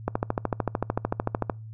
click train, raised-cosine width 1 ms, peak -10 dBFS, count 20, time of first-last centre 0.08-1.498 s, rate 13.4 Hz, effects noise-tail reverb RT60 0.3 s tail -26 dB re dry + added 110 Hz sine -38 dBFS peak until 1.73 s

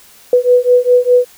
sine beating tone pair, 491.8 / 496.7 Hz, B4 / B4, -7 / +10 cents, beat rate 4.9 Hz, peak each -10 dBFS, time 0.33-1.25 s, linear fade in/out 2 ms, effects white hiss -43 dBFS RMS until 1.37 s

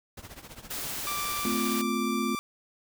pink noise with tremolo, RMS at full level -42 dBFS, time 0.17-1.55 s, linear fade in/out 5 ms, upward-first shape triangle, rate 15 Hz, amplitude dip 85%
white noise, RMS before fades -35 dBFS, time 0.7-1.82 s, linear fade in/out 10 ms
sawtooth tone, 1174.7 Hz, D6, in tune, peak -28 dBFS, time 1.07-2.39 s, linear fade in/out 0 ms
sine chord, F major, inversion first, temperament equal with one note detuned, 220 / 256.8 / 349.2 Hz, A3 / C4 / F4, 0 / -32 / 0 cents, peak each -30 / -31 / -33 dBFS, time 1.45-2.35 s, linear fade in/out 2 ms
effects none

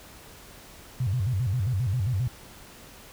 sine tone with vibrato, 110 Hz, A2, in tune, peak -23 dBFS, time 1-2.28 s, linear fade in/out 5 ms, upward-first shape square, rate 7.5 Hz, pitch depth 250 cents each way, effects pink hiss -48 dBFS RMS until 3.12 s

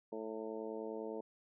harmonic tone with a mistuned harmonic, 110 Hz, A2, in tune, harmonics 2 / 3 / 4 / 5 / 6 / 7 / 8, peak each -49 / -47 / -43 / -48 / -51 / -60 / -53 dBFS, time 0.12-1.21 s, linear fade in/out 5 ms, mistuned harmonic 8, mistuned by +44 cents, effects none

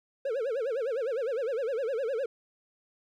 triangle tone with vibrato, 495.5 Hz, B4, 6 cents sharp, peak -26 dBFS, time 0.25-2.26 s, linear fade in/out 5 ms, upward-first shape sine, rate 9.8 Hz, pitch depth 230 cents each way, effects none

